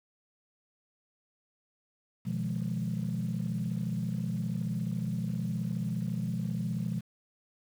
sine chord, F half-diminished seventh, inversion second, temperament equal with one note detuned, 123.47 / 155.56 / 174.61 / 209.3 Hz, Cb3 / Eb3 / F3 / Ab3, 0 / 0 / 0 / +14 cents, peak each -34 / -38 / -33 / -35 dBFS, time 2.25-7.01 s, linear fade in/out 20 ms, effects tanh soft clip ceiling -23 dBFS + 9-bit

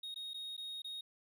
triangle tone with dropouts, 3737 Hz, A#7, 4 cents sharp, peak -40 dBFS, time 0.03-1.01 s, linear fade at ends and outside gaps 5 ms, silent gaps 0.144-0.159 / 0.335-0.342 / 0.567-0.577 / 0.82-0.844 s, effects none

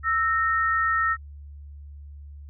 sine tone pair together, 1318.5 / 1845.9 Hz, E6 / A#6, 0 / -18 cents, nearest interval tritone, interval 582 cents, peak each -22 / -24 dBFS, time 0.03-1.17 s, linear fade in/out 50 ms, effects added 72 Hz sine -39 dBFS peak until 2.49 s

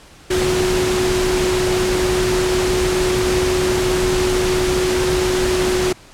sine tone in noise, 367.4 Hz, F#4, 12 cents flat, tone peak -16 dBFS, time 0.3-5.93 s, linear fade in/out 10 ms, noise pink, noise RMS -21 dBFS, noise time 0.3-5.93 s, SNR +2 dB, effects pink hiss -44 dBFS RMS until 6.13 s + low-pass 9000 Hz 12 dB/octave

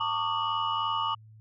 sine tone cluster, 900 / 1131 / 1214 / 2928 Hz, A5 / C#6 / D#6 / F#7, +39 / +34 / -43 / -19 cents, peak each -31 / -31 / -30 / -34 dBFS, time 0-1.15 s, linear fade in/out 10 ms, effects tanh soft clip ceiling -18 dBFS + added 109 Hz sine -49 dBFS peak until 1.4 s

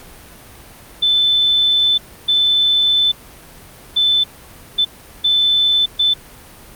sine tone bursts at uneven times, 3520 Hz, A7, in tune, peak -11 dBFS, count 6, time 1.02-1.98 / 2.28-3.12 / 3.96-4.24 / 4.78-4.85 / 5.24-5.86 / 5.99-6.14 s, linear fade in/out 10 ms, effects pink hiss -40 dBFS RMS until 6.75 s + Opus 48 kbps

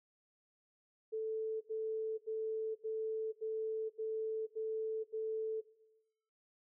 sine tone bursts, 440 Hz, A4, in tune, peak -35 dBFS, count 8, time 1.12-5.614 s, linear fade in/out 20 ms, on 490 ms, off 82 ms, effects noise-tail reverb RT60 0.9 s tail -17 dB re dry

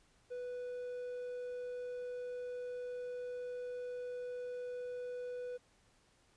triangle tone, 493.9 Hz, B4, in tune, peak -38 dBFS, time 0.3-5.58 s, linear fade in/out 20 ms, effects pink hiss -70 dBFS RMS until 6.36 s + resampled to 22050 Hz

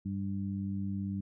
harmonic tone, 98.1 Hz, G2, 2 cents sharp, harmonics 1 / 2 / 3, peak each -37 / -34 / -44 dBFS, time 0.05-1.21 s, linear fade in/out 10 ms, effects none

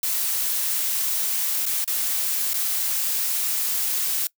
blue noise with dropouts, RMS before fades -24 dBFS, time 0.03-4.27 s, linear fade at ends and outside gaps 2 ms, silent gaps 1.656-1.663 / 1.843-1.876 / 2.534-2.541 s, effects noise-tail reverb RT60 0.1 s tail -22 dB re dry

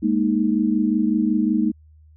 sine chord, Ab suspended second, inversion none, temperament equal, 207.7 / 233.1 / 311.1 Hz, Ab3 / Bb3 / Eb4, 0 / 0 / 0 cents, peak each -21 dBFS, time 0.02-1.72 s, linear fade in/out 20 ms, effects added 77 Hz sine -47 dBFS peak until 2.16 s

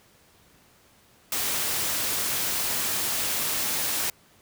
white noise, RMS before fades -27 dBFS, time 1.32-4.1 s, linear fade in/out 2 ms, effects pink hiss -58 dBFS RMS until 4.41 s + high-pass 60 Hz 12 dB/octave

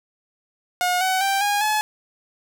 sawtooth tone with pitch steps, 720 / 751.4 / 784.3 / 818.5 / 854.3 Hz, F#5 / F#5 / G5 / G#5 / G#5, -47 / +26 / +1 / -25 / +49 cents, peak -15 dBFS, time 0.81-1.81 s, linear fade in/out 0 ms, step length 200 ms, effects none

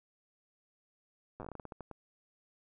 slowing click train, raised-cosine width 1 ms, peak -30 dBFS, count 14, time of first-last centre 1.4-1.913 s, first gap 8 ms, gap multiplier 1.24, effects none

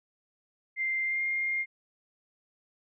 sine tone with pitch glide, 2093 to 2119 Hz, C7 to C7, 0 to +21 cents, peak -27 dBFS, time 0.76-1.66 s, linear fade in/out 50 ms, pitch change +21 cents, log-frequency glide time 1.04-1.22 s, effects none

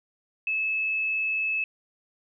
sine tone, 2602 Hz, E7, 23 cents flat, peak -24 dBFS, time 0.47-1.64 s, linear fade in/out 2 ms, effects none

